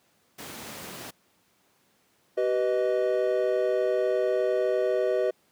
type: noise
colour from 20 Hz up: pink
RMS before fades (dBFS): -39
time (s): 0.38-1.11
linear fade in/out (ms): 10
type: chord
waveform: triangle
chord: G augmented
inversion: none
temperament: equal with one note detuned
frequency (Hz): 382.2 / 493.9 / 622.3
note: G4 / B4 / D#5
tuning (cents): -44 / 0 / 0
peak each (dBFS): -25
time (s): 2.37-5.31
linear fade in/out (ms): 10
effects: pink hiss -66 dBFS RMS until 5.51 s + high-pass 150 Hz 12 dB/octave